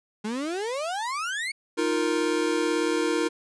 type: exponential sweep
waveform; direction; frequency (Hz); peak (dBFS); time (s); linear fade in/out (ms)
35% pulse; up; 204.5 to 2258; -26; 0.24-1.52; 10
type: chord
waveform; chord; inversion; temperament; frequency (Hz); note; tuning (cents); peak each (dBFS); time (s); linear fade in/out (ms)
square; Eb suspended second; none; equal; 311.1 / 349.2 / 466.2; Eb4 / F4 / Bb4; 0 / 0 / 0; -28; 1.77-3.29; 20
effects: resampled to 22050 Hz